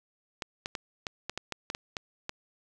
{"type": "clicks", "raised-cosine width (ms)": 0.2, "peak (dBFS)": -16, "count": 11, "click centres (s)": [0.422, 0.659, 0.752, 1.068, 1.296, 1.376, 1.523, 1.701, 1.749, 1.968, 2.294], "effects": []}